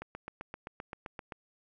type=click train; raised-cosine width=0.5 ms; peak=-25 dBFS; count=11; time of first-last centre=0.02-1.322 s; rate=7.68 Hz; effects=none